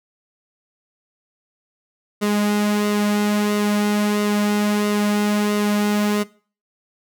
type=tone with flanger; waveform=sawtooth; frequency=207.7 Hz; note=G#3; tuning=in tune; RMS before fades=-19 dBFS; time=2.21-6.24 s; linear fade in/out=20 ms; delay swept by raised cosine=1.2 to 3.1 ms; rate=1.5 Hz; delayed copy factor=-0.5; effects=noise-tail reverb RT60 0.4 s tail -20 dB re dry